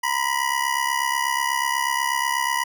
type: ring-modulated tone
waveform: 25% pulse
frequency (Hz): 976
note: B5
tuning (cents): -21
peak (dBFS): -14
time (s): 0.03-2.64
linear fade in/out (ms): 10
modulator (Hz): 34.1
effects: none